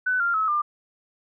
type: tone with pitch steps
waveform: sine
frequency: 1500 / 1391.5 / 1290.8 / 1197.4 Hz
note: F#6 / F6 / E6 / D6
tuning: +23 / -7 / -37 / +33 cents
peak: -20 dBFS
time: 0.06-0.62 s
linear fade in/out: 10 ms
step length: 140 ms
effects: none